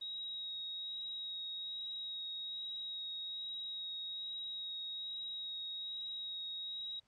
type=tone with vibrato; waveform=sine; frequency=3795 Hz; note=A#7; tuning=30 cents sharp; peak=-40 dBFS; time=0.01-7 s; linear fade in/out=10 ms; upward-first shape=sine; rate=1.2 Hz; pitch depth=12 cents each way; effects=pink hiss -75 dBFS RMS until 7.07 s + low-pass 7000 Hz 12 dB/octave